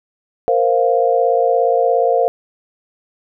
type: chord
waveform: sine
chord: Bb suspended second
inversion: none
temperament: equal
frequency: 466.2 / 523.3 / 698.5 Hz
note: Bb4 / C5 / F5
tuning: 0 / 0 / 0 cents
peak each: -16 dBFS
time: 0.48-2.28 s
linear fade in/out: 0 ms
effects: none